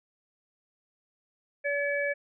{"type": "harmonic tone", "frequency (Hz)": 571, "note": "D5", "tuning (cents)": -49, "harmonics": [1, 3, 4], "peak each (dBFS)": [-29, -31, -33], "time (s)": [1.64, 2.14], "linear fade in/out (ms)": 20, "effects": []}